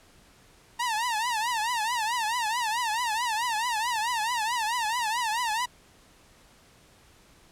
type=tone with vibrato; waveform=sawtooth; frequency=919 Hz; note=A#5; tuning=25 cents flat; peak=-22 dBFS; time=0.79-5.66 s; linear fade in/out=10 ms; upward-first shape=triangle; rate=4.6 Hz; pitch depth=170 cents each way; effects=pink hiss -57 dBFS RMS until 7.51 s + low-pass 11000 Hz 12 dB/octave